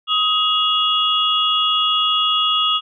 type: tone cluster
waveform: sine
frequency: 1256 / 2855 / 3350 Hz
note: D#6 / F7 / G#7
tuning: +16 / +37 / +14 cents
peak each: -19 dBFS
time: 0.07-2.81 s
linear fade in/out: 50 ms
effects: none